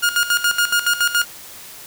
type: tone with tremolo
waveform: sawtooth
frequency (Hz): 1425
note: F6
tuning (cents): +34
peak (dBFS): -10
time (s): 0.02-1.25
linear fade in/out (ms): 20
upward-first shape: square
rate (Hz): 7.1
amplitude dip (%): 75
effects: white hiss -38 dBFS RMS until 1.86 s